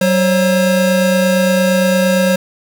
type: tone pair together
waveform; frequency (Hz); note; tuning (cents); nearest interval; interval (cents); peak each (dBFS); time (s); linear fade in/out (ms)
square; 188.9 / 538; F#3 / C5; +36 / +48; octave + tritone; 1812; -14; 0.01-2.36; 5
effects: 7-bit